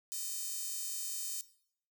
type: tone with high-pass filter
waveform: 5% pulse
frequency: 615 Hz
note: D#5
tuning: 20 cents flat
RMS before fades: -39 dBFS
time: 0.12-1.41 s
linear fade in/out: 0 ms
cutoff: 10000 Hz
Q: 0.72
effects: noise-tail reverb RT60 0.6 s tail -17 dB re dry